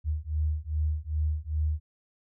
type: beating tone pair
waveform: sine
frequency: 75.6 / 78.1 Hz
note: D#2 / D#2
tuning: -49 / +7 cents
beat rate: 2.5 Hz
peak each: -29 dBFS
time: 0.04-1.8 s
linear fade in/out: 50 ms
effects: none